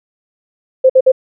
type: tone bursts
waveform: sine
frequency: 521 Hz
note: C5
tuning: 7 cents flat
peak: -4 dBFS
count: 3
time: 0.84-1.119 s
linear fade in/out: 10 ms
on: 57 ms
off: 54 ms
effects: none